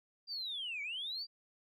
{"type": "linear two-way sweep", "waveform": "sine", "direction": "down then up", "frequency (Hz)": [4792, 2217, 4792], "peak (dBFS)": -37, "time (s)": [0.27, 1.27], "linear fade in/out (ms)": 50, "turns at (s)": 0.82, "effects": ["tanh soft clip ceiling -33 dBFS"]}